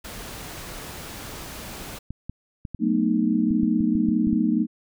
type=noise; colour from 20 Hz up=pink; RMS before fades=-37 dBFS; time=0.04-1.99 s; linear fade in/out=10 ms
type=clicks; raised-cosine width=5 ms; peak=-20 dBFS; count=11; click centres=2.106 / 2.296 / 2.652 / 2.747 / 3.508 / 3.633 / 3.806 / 3.954 / 4.088 / 4.271 / 4.331 s
type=chord; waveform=sine; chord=B dominant seventh; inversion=second; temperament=just; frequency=185.21 / 222.2 / 246.9 / 308.7 Hz; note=F#3 / A3 / B3 / D#4; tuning=+2 / +17 / 0 / -14 cents; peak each=-27 / -22 / -25 / -24 dBFS; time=2.79-4.67 s; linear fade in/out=50 ms
effects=none